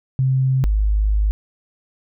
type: tone pair in turn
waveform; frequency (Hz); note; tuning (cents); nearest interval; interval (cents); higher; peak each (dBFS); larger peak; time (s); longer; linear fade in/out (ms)
sine; 131.7 / 51.89; C3 / G#1; +12 / -1; octave + major third; 1613; first; -14; neither; 0.19-0.64 / 0.64-1.31; second; 0
effects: none